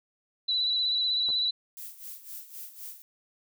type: tone with vibrato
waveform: sine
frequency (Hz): 3964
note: B7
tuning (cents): +6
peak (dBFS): -24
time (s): 0.48-1.51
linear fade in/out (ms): 10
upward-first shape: square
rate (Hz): 16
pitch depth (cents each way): 22
type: clicks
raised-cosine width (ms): 1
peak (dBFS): -30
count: 2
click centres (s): 1.288 / 1.302
type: noise with tremolo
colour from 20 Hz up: violet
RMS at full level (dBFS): -40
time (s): 1.77-3.02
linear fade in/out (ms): 0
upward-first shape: sine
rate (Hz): 3.9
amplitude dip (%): 75
effects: none